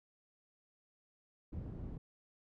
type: low-pass noise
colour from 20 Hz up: white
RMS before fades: -44 dBFS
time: 1.52-1.98 s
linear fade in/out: 10 ms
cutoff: 150 Hz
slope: 12 dB/octave
effects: none